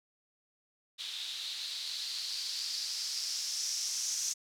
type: noise with low-pass filter sweep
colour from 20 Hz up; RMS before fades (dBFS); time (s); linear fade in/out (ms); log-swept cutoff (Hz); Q
violet; -37; 0.98-4.34; 20; 3600 to 6100; 4.6
effects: none